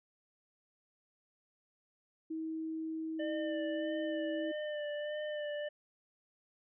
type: tone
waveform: sine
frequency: 319.8 Hz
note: D#4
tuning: 48 cents sharp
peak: -36 dBFS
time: 2.3-4.52 s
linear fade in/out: 10 ms
type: tone with vibrato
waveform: square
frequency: 597 Hz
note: D5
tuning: 28 cents sharp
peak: -37 dBFS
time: 3.19-5.69 s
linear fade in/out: 10 ms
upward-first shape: sine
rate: 1.6 Hz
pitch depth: 23 cents each way
effects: resampled to 8000 Hz